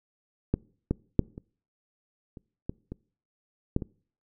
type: clicks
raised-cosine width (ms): 3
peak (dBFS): -10 / -12 / -6 / -27 / -30 / -18 / -23 / -11 / -21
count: 9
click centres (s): 0.54 / 0.91 / 1.193 / 1.379 / 2.372 / 2.695 / 2.92 / 3.764 / 3.822
effects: noise-tail reverb RT60 0.5 s tail -25 dB re dry